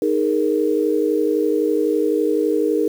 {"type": "chord", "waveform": "sine", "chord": "D# suspended fourth", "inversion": "none", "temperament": "just", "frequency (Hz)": [311.1, 414.8, 466.7], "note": ["D#4", "G#4", "A#4"], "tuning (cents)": [0, -2, 2], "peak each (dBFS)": -20, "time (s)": [0.02, 2.88], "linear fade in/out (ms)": 2, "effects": ["7-bit"]}